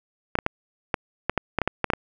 clicks, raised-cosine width 0.5 ms, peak -6 dBFS, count 12, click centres 0.354 / 0.388 / 0.464 / 0.942 / 1.296 / 1.377 / 1.587 / 1.617 / 1.676 / 1.843 / 1.902 / 1.935 s, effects none

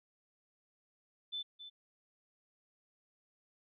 sine tone with echo, 3520 Hz, A7, in tune, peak -37 dBFS, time 1.32-1.43 s, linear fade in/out 20 ms, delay 270 ms, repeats 1, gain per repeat -10 dB, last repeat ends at 1.7 s, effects none

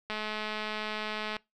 click train, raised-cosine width 0.3 ms, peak -19 dBFS, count 272, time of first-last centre 0.1-1.366 s, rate 214 Hz, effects noise-tail reverb RT60 0.2 s tail -23 dB re dry

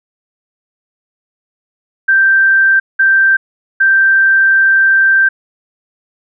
sine tone bursts at uneven times, 1568 Hz, G6, in tune, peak -6 dBFS, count 3, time 2.08-2.8 / 2.99-3.37 / 3.8-5.29 s, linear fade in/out 10 ms, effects none

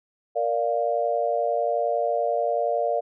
sine chord, Bb major, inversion none, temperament equal, 466.2 / 587.3 / 698.5 Hz, Bb4 / D5 / F5, 0 / 0 / 0 cents, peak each -27 / -25 / -25 dBFS, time 0.35-3.01 s, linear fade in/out 20 ms, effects none

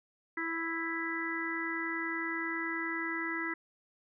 harmonic tone, 330.1 Hz, E4, 2 cents sharp, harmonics 1 / 3 / 4 / 5 / 6, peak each -38 / -44 / -41 / -40 / -36 dBFS, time 0.37-3.54 s, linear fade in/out 5 ms, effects none

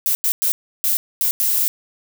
violet noise bursts at uneven times, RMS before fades -18 dBFS, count 6, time 0.06-0.15 / 0.24-0.32 / 0.42-0.52 / 0.84-0.97 / 1.21-1.31 / 1.4-1.68 s, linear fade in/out 0 ms, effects none

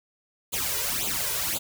white noise with flanger, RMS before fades -28 dBFS, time 0.52-1.59 s, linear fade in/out 20 ms, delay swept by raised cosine 0.27 to 2.07 ms, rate 1.9 Hz, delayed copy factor +0.8, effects none

